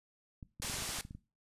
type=clicks; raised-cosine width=5 ms; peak=-34 dBFS; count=12; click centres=0.428 / 0.6 / 0.647 / 0.698 / 0.742 / 0.787 / 0.823 / 0.892 / 0.987 / 1.051 / 1.109 / 1.15 s
type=low-pass noise; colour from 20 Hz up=white; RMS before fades=-40 dBFS; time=0.62-1.01 s; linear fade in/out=0 ms; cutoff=10000 Hz; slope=24 dB/octave
effects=noise-tail reverb RT60 0.3 s tail -18 dB re dry + resampled to 32000 Hz